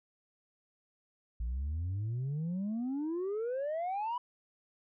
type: exponential sweep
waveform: sine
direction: up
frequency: 55 to 1000 Hz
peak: -30 dBFS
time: 1.4-4.18 s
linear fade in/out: 5 ms
effects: tanh soft clip ceiling -31 dBFS